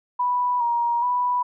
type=tone with vibrato; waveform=sine; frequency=965 Hz; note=B5; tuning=40 cents flat; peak=-19 dBFS; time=0.19-1.43 s; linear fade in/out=10 ms; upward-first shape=square; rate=1.2 Hz; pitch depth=36 cents each way; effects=none